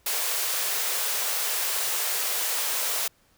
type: high-pass noise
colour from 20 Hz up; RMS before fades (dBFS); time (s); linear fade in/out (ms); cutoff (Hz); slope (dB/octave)
white; -27; 0.06-3.08; 5; 400; 48
effects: pink hiss -63 dBFS RMS until 3.37 s